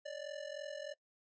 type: ring-modulated tone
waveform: square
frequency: 586 Hz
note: D5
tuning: 4 cents flat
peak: -40 dBFS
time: 0.05-0.94 s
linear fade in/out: 10 ms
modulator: 21.6 Hz
effects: noise-tail reverb RT60 0.1 s tail -22 dB re dry + resampled to 16000 Hz